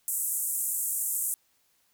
pink band-pass noise, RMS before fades -30 dBFS, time 0.08-1.34 s, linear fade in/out 0 ms, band 7700 to 15000 Hz, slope 48 dB/octave, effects white hiss -69 dBFS RMS until 1.93 s

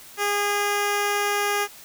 10% pulse tone, 409.1 Hz, G#4, 26 cents flat, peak -13 dBFS, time 0.17-1.68 s, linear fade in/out 50 ms, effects white hiss -45 dBFS RMS until 1.84 s

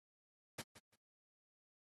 pink noise with echo, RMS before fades -45 dBFS, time 0.58-0.62 s, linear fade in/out 10 ms, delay 170 ms, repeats 2, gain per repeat -13 dB, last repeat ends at 0.96 s, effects high-pass 100 Hz 12 dB/octave + AAC 32 kbps

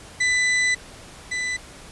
40% pulse tone pair in turn, 1995 / 1995 Hz, B6 / B6, +17 / +17 cents, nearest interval unison, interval 0 cents, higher neither, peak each -17 / -23 dBFS, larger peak first, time 0.2-0.75 / 1.31-1.57 s, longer first, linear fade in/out 10 ms, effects pink hiss -43 dBFS RMS until 1.91 s + resampled to 24000 Hz

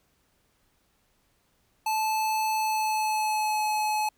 square tone with pitch glide, 871 to 854.1 Hz, A5 to G#5, -18 to +48 cents, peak -25 dBFS, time 1.86-4.09 s, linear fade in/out 5 ms, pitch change -34 cents, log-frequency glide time 2.55-3.64 s, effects pink hiss -69 dBFS RMS until 4.17 s

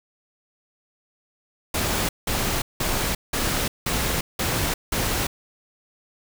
pink noise bursts, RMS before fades -24 dBFS, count 7, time 1.74-5.27 s, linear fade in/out 5 ms, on 350 ms, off 180 ms, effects none

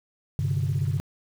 sine chord, G suspended fourth, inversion none, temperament equal, 98 / 130.81 / 146.83 Hz, G2 / C3 / D3, 0 / 0 / 0 cents, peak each -26 dBFS, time 0.39-1 s, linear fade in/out 0 ms, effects tanh soft clip ceiling -17 dBFS + 8-bit

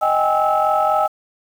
sine tone cluster, 624 / 776 / 820 / 1303 Hz, D#5 / G5 / G#5 / E6, +5 / -18 / -22 / -20 cents, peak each -19 dBFS, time 0.01-1.08 s, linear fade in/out 20 ms, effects tanh soft clip ceiling -6 dBFS + 7-bit

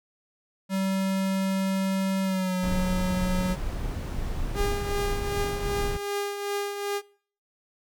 square tone with pitch glide, 192 to 183.44 Hz, G3 to F#3, -36 to -15 cents, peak -25 dBFS, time 0.69-3.57 s, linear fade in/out 50 ms, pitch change -79 cents, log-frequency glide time 2.23-2.56 s
brown noise, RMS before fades -30 dBFS, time 2.63-5.97 s, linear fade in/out 2 ms
sawtooth tone with tremolo, 405.3 Hz, G#4, 42 cents flat, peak -22 dBFS, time 4.54-7.02 s, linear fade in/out 50 ms, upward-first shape triangle, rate 2.6 Hz, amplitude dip 55%
effects noise-tail reverb RT60 0.5 s tail -23 dB re dry

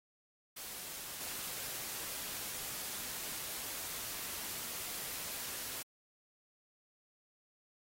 white noise with level steps, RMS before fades -45 / -42 dBFS, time 0.56-5.83 s, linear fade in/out 10 ms, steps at 1.2 s, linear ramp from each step 10 ms, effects AAC 48 kbps

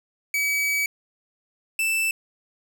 45% pulse tone pair in turn, 2280 / 2649 Hz, C#7 / E7, +48 / +8 cents, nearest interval minor third, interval 260 cents, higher second, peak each -21 dBFS, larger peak neither, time 0.34-0.86 / 1.79-2.11 s, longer first, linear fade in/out 2 ms, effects none

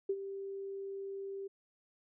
sine tone with ADSR envelope, 392.4 Hz, G4, 2 cents sharp, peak -28 dBFS, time 0.09-1.48 s, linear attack 7 ms, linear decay 54 ms, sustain -11 dB, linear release 14 ms, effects none

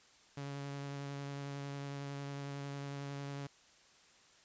sawtooth tone with vibrato, 140.6 Hz, C#3, 25 cents sharp, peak -37 dBFS, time 0.37-3.47 s, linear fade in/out 5 ms, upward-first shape triangle, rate 11 Hz, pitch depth 15 cents each way, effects white hiss -64 dBFS RMS until 4.44 s + resampled to 16000 Hz

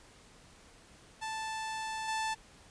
sawtooth tone with level steps, 880 Hz, A5, in tune, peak -32 / -28 dBFS, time 1.21-2.35 s, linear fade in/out 20 ms, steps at 2.08 s, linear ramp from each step 5 ms, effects pink hiss -58 dBFS RMS until 2.7 s + resampled to 22050 Hz

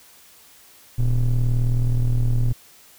triangle ring-modulated tone, 69.3 Hz, C#2, in tune, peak -11 dBFS, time 0.98-2.53 s, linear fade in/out 10 ms, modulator 49.7 Hz, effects white hiss -50 dBFS RMS until 2.98 s

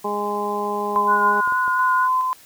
harmonic tone, 206.3 Hz, G#3, 11 cents flat, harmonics 1 / 2 / 3 / 4 / 5, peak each -31 / -26 / -33 / -27 / -26 dBFS, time 0.04-1.41 s, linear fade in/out 10 ms
sine tone with tremolo, 1025 Hz, C6, 36 cents flat, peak -16 dBFS, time 0.96-2.33 s, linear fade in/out 0 ms, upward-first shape square, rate 1.2 Hz, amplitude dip 30%
sine tone with vibrato, 1453 Hz, F#6, 32 cents flat, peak -21 dBFS, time 1.07-2.09 s, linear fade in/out 50 ms, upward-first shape sine, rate 4.3 Hz, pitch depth 20 cents each way
clicks, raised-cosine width 1 ms, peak -23 dBFS, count 3, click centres 1.476 / 1.523 / 1.679 s
effects white hiss -48 dBFS RMS until 2.45 s

